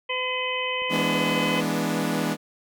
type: harmonic tone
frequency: 508 Hz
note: B4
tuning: 49 cents sharp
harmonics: 1 / 2 / 4 / 5 / 6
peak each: -31 / -31 / -31 / -31 / -31 dBFS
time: 0.09-1.61 s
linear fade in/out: 10 ms
type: click train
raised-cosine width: 2 ms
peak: -34 dBFS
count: 6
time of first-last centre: 0.82-1.641 s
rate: 6.09 Hz
type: chord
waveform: sawtooth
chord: E dominant seventh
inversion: none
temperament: equal with one note detuned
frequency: 164.81 / 207.7 / 244.7 / 293.7 Hz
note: E3 / G#3 / B3 / D4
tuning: 0 / 0 / -16 / 0 cents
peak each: -25 dBFS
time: 0.89-2.37 s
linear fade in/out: 50 ms
effects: none